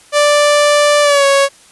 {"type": "tone with pitch glide", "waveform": "sawtooth", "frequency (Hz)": [587.3, 554.3], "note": ["D5", "C#5"], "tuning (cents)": [0, 0], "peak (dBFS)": -4, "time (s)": [0.12, 1.49], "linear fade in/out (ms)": 50, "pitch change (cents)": -100, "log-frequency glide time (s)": [1.02, 1.25], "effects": ["white hiss -44 dBFS RMS until 1.71 s", "resampled to 24000 Hz"]}